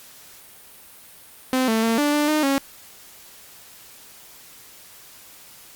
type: tone with pitch steps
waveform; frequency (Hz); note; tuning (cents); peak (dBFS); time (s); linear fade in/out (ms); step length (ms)
sawtooth; 258 / 222.9 / 227.5 / 292.6 / 295.7 / 305.8 / 274.7; C4 / A3 / A#3 / D4 / D4 / D#4 / C#4; -24 / +23 / -42 / -6 / +12 / -30 / -16; -14; 1.53-2.58; 0; 150
effects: white hiss -46 dBFS RMS until 5.75 s + Opus 48 kbps